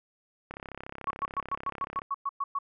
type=click train; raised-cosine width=0.5 ms; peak=-24 dBFS; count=52; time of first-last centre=0.51-2.019 s; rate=33.8 Hz
type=tone bursts; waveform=sine; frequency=1112 Hz; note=C#6; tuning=5 cents sharp; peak=-27 dBFS; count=11; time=1.07-2.588 s; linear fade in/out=5 ms; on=38 ms; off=110 ms
effects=none